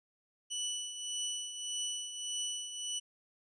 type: tone with tremolo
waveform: 20% pulse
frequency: 2965 Hz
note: F#7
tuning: 3 cents sharp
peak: -28 dBFS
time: 0.5-3 s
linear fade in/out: 20 ms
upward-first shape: triangle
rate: 1.7 Hz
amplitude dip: 65%
effects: resampled to 22050 Hz